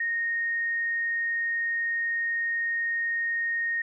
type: tone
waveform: sine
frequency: 1856 Hz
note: A#6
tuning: 8 cents flat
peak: -25 dBFS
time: 0-3.82 s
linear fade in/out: 5 ms
effects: none